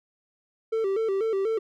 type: tone with vibrato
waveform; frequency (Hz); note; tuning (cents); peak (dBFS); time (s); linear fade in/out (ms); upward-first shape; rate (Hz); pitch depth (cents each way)
triangle; 416.9; G#4; +7; -21; 0.72-1.59; 10; square; 4.1; 120
effects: none